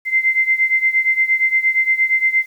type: beating tone pair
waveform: sine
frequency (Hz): 2076 / 2084.6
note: C7 / C7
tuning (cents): -14 / -7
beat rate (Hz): 8.6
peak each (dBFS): -15 / -18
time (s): 0.05-2.46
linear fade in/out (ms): 50
effects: 8-bit